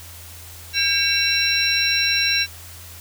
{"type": "tone cluster", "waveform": "sine", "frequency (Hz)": [1607, 2253, 2708, 3975, 5570], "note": ["G6", "C#7", "E7", "B7", "F8"], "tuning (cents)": [43, 28, 46, 10, -5], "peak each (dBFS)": [-25, -26, -23, -21, -23], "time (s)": [0.73, 2.47], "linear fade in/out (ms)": 50, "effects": ["added 85 Hz sine -41 dBFS peak until 3 s", "white hiss -41 dBFS RMS until 3 s"]}